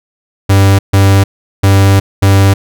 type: tone bursts at uneven times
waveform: 45% pulse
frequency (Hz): 98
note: G2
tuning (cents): 0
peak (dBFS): -4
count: 4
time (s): 0.49-0.79 / 0.93-1.24 / 1.63-2 / 2.22-2.54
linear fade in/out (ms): 10
effects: none